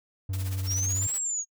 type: tone with vibrato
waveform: triangle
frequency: 94.6 Hz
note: F#2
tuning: 39 cents sharp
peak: -26 dBFS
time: 0.29-1.07 s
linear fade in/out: 5 ms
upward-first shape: sine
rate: 15 Hz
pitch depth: 36 cents each way
type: noise with tremolo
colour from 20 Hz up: white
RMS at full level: -39 dBFS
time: 0.33-1.19 s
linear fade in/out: 5 ms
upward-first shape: triangle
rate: 16 Hz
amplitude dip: 80%
type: linear two-way sweep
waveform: sine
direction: up then down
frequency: 5390 to 7830 to 6540 Hz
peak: -27 dBFS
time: 0.66-1.45 s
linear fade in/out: 50 ms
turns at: 1.15 s
effects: noise-tail reverb RT60 0.1 s tail -24 dB re dry